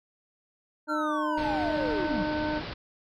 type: harmonic tone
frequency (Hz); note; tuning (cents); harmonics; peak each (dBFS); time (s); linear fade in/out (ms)
303.7; D#4; -42; 1 / 2 / 3 / 5; -30 / -33 / -35 / -37; 0.87-2.62; 50
type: linear sweep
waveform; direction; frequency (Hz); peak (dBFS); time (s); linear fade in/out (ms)
triangle; down; 1396.9 to 160.9; -28; 0.88-2.24; 20
type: low-pass noise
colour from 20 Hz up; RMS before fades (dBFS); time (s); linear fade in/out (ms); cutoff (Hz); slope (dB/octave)
pink; -37; 1.37-2.74; 10; 5100; 96
effects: none